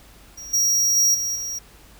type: tone with level steps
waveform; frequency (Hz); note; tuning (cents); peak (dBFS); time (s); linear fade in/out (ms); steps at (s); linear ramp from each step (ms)
square; 5680; F8; +28; -35 / -17 / -15 / -23 / -27; 0.37-1.59; 10; 0.53 / 0.96 / 1.14 / 1.35; 10
effects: added 50 Hz sine -50 dBFS peak until 1.99 s + pink hiss -50 dBFS RMS until 1.99 s